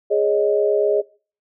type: chord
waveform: sine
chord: Ab suspended fourth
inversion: none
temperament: equal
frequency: 415.3 / 554.4 / 622.3 Hz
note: Ab4 / Db5 / Eb5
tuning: 0 / 0 / 0 cents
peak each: -17 / -22 / -20 dBFS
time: 0.1-1.02 s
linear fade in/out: 20 ms
effects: noise-tail reverb RT60 0.4 s tail -22 dB re dry